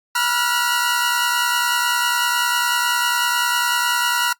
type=tone cluster; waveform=sawtooth; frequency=968 / 1379 / 1449 Hz; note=B5 / F6 / F#6; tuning=-35 / -22 / -37 cents; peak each=-18 dBFS; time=0.15-4.33 s; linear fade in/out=5 ms; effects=noise-tail reverb RT60 0.1 s tail -21 dB re dry + Opus 48 kbps